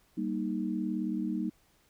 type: chord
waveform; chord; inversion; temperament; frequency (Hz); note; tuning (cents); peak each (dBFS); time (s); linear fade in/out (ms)
sine; Eb major; first; just; 194.45 / 233.3 / 311.1; G3 / Bb3 / Eb4; -14 / +2 / 0; -34; 0.17-1.5; 10
effects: pink hiss -67 dBFS RMS until 1.89 s